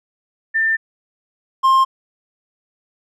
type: tone pair in turn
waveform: sine / triangle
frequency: 1791 / 1060 Hz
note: A6 / C6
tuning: +30 / +22 cents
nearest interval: major sixth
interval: 908 cents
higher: first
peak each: -14 / -8 dBFS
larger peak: second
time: 0.54-0.77 / 1.63-1.85 s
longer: first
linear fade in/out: 20 ms
effects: none